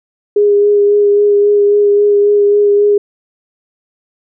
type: tone with vibrato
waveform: sine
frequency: 410 Hz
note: G#4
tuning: 22 cents flat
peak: -6 dBFS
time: 0.36-2.98 s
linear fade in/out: 5 ms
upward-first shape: sine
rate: 3.7 Hz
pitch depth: 15 cents each way
effects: none